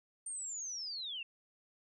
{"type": "linear sweep", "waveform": "sine", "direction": "down", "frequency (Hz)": [8870, 2637], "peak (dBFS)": -39, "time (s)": [0.26, 1.23], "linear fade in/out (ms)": 5, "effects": []}